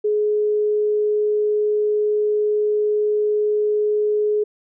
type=tone; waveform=sine; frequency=421.1 Hz; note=G#4; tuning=24 cents sharp; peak=-16 dBFS; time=0.04-4.44 s; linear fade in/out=10 ms; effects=none